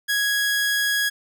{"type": "tone", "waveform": "sawtooth", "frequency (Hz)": 1661.2, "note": "G#6", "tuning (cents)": 0, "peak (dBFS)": -16, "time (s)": [0.08, 1.1], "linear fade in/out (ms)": 20, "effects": []}